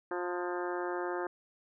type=harmonic tone with a mistuned harmonic; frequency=177.5 Hz; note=F3; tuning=28 cents sharp; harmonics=2 / 3 / 4 / 5 / 6 / 7 / 8 / 9 / 10; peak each=-35 / -41 / -42 / -42 / -45 / -44 / -48 / -44 / -51 dBFS; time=0.11-1.27 s; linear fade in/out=2 ms; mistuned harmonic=6; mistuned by=-38 cents; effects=none